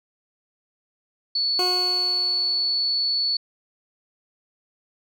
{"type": "tone", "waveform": "sine", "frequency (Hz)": 4435, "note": "C#8", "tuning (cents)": 0, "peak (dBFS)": -20, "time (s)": [1.35, 3.37], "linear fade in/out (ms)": 5}
{"type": "tone with exponential decay", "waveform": "20% pulse", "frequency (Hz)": 362.8, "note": "F#4", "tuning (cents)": -34, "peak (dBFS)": -18, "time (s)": [1.59, 3.16], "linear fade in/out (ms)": 2, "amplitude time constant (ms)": 340}
{"effects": []}